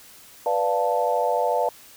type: chord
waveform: sine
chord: B half-diminished seventh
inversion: none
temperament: equal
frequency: 493.9 / 587.3 / 698.5 / 880 Hz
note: B4 / D5 / F5 / A5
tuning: 0 / 0 / 0 / 0 cents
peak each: -25 dBFS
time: 0.46-1.69 s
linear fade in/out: 2 ms
effects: white hiss -48 dBFS RMS until 1.96 s